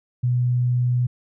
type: tone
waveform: sine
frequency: 123.47 Hz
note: B2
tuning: in tune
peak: -17 dBFS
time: 0.23-1.07 s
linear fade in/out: 10 ms
effects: none